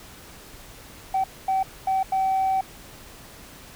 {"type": "tone bursts at uneven times", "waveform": "sine", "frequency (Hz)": 766, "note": "G5", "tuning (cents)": -40, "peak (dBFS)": -18, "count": 4, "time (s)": [[1.14, 1.24], [1.48, 1.63], [1.87, 2.03], [2.12, 2.61]], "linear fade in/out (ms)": 5, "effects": ["tanh soft clip ceiling -17 dBFS", "pink hiss -45 dBFS RMS until 3.75 s"]}